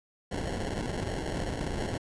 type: noise with sample-and-hold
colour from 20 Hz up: pink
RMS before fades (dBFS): -33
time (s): 0.31-1.98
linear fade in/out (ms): 10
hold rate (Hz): 1225
effects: resampled to 22050 Hz